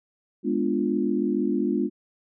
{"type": "chord", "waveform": "sine", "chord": "G# diminished seventh", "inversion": "none", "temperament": "equal", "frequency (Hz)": [207.7, 246.9, 293.7, 349.2], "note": ["G#3", "B3", "D4", "F4"], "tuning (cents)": [0, 0, 0, 0], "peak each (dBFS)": -27, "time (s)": [0.43, 1.9], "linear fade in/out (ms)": 50, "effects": []}